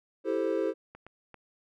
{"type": "chord", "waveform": "triangle", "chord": "A minor seventh", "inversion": "second", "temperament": "equal", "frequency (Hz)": [329.6, 392, 440, 523.3], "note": ["E4", "G4", "A4", "C5"], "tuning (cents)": [0, 0, 0, 0], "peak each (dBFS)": -30, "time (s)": [0.24, 0.74], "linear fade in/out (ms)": 50}
{"type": "clicks", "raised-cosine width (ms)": 0.5, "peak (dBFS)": -32, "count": 3, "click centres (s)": [0.95, 1.066, 1.343]}
{"effects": []}